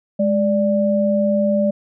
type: tone pair together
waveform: sine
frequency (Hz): 207.6 / 587.3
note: G#3 / D5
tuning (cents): 0 / 0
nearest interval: octave + tritone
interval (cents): 1800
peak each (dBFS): -17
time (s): 0.19-1.71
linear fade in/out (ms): 10
effects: none